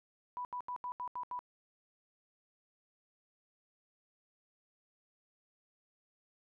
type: tone bursts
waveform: sine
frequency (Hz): 987.8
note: B5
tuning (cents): 0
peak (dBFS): -37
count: 7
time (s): 0.37-1.391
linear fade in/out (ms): 0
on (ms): 79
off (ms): 78
effects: none